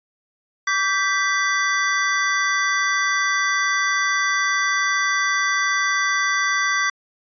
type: chord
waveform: square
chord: G major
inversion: second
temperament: equal with one note detuned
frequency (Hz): 1153.1 / 1568 / 1975.5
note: D6 / G6 / B6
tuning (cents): -32 / 0 / 0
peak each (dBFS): -24 / -24 / -22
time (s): 0.67-6.9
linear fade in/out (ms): 5
effects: resampled to 16000 Hz